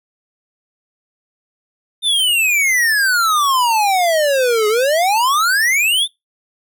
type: exponential two-way sweep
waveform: square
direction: down then up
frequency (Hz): 3645 to 415.3 to 3645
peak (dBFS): -13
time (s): 2.02-6.08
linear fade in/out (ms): 50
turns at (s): 4.68
effects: noise-tail reverb RT60 0.2 s tail -25 dB re dry